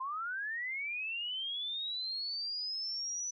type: linear sweep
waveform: sine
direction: up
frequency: 1016 to 5990 Hz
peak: -35 dBFS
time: 0-3.31 s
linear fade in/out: 10 ms
effects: none